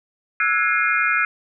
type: tone cluster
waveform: sine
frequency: 1323 / 1454 / 1662 / 2124 / 2442 Hz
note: E6 / F#6 / G#6 / C7 / D#7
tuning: +6 / -31 / +1 / +25 / -33 cents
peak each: -23 dBFS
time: 0.4-1.25 s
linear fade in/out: 2 ms
effects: none